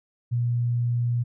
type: tone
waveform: sine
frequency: 120 Hz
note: B2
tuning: 49 cents flat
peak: -21 dBFS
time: 0.31-1.24 s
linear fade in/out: 20 ms
effects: none